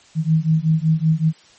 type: beating tone pair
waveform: sine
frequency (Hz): 156.5 / 161.8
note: D#3 / E3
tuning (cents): +10 / -32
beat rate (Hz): 5.3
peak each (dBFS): -17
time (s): 0.15-1.33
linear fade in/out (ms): 50
effects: white hiss -50 dBFS RMS until 1.58 s + MP3 32 kbps